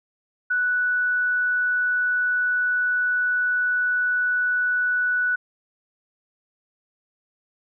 sine tone, 1480 Hz, F#6, in tune, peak -19 dBFS, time 0.5-5.36 s, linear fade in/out 10 ms, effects none

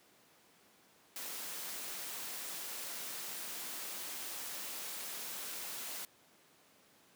white noise, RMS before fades -43 dBFS, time 1.16-6.05 s, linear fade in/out 2 ms, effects pink hiss -65 dBFS RMS until 7.15 s + high-pass 200 Hz 12 dB/octave

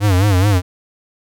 square tone with vibrato, 97.1 Hz, G2, 16 cents flat, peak -11 dBFS, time 0-0.62 s, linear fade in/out 50 ms, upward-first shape sine, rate 4.7 Hz, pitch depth 140 cents each way, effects none

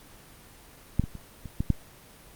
clicks, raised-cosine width 5 ms, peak -9 / -19 / -26 / -25 / -14 / -9 dBFS, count 6, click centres 0.996 / 1.039 / 1.153 / 1.457 / 1.605 / 1.703 s, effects pink hiss -51 dBFS RMS until 2.35 s + Opus 24 kbps

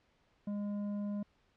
sine tone with tanh clipping, 204.8 Hz, G#3, 24 cents flat, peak -36 dBFS, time 0.47-1.23 s, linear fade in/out 5 ms, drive 8 dB, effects pink hiss -72 dBFS RMS until 1.56 s + low-pass 4000 Hz 12 dB/octave

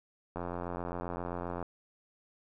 click train, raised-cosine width 1 ms, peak -23 dBFS, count 112, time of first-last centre 0.36-1.627 s, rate 87.6 Hz, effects none

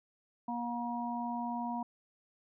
harmonic tone, 238.5 Hz, A#3, 40 cents sharp, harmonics 1 / 3 / 4, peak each -37 / -40 / -38 dBFS, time 0.48-1.83 s, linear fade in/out 5 ms, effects none

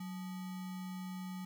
sine tone with sample-and-hold, 184.8 Hz, F#3, 2 cents flat, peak -40 dBFS, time 0-1.45 s, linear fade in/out 5 ms, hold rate 1050 Hz, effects none

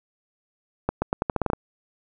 accelerating click train, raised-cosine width 1 ms, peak -8 dBFS, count 10, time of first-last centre 0.89-1.533 s, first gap 130 ms, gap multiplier 0.84, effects none

